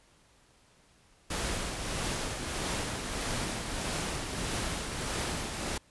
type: noise with tremolo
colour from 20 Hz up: pink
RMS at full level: -32 dBFS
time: 1.3-5.78 s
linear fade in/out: 5 ms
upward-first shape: triangle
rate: 1.6 Hz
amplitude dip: 45%
effects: pink hiss -63 dBFS RMS until 5.9 s + resampled to 24000 Hz